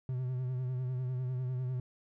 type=tone with vibrato; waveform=triangle; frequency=127.3 Hz; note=C3; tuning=47 cents flat; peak=-30 dBFS; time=0.09-1.8 s; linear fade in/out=2 ms; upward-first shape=sine; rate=10 Hz; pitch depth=42 cents each way; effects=none